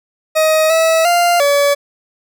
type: tone with pitch steps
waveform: 40% pulse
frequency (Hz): 629 / 649 / 697 / 570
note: D#5 / E5 / F5 / C#5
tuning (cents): +19 / -27 / -4 / +48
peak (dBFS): -9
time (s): 0.35-1.75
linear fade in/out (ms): 20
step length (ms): 350
effects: none

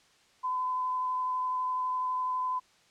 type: tone with vibrato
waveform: sine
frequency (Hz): 1014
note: B5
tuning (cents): +45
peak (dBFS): -28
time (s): 0.43-2.6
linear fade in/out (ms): 20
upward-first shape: sine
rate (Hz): 12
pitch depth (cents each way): 8
effects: white hiss -63 dBFS RMS until 2.9 s + low-pass 6000 Hz 12 dB/octave

